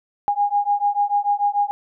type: beating tone pair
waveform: sine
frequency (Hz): 814 / 820.8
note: G#5 / G#5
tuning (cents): -35 / -21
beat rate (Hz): 6.8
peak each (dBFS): -20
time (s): 0.28-1.71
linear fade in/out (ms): 0
effects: none